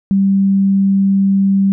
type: tone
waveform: sine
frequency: 195.5 Hz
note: G3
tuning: 4 cents flat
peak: -9 dBFS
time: 0.11-1.72 s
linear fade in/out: 0 ms
effects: none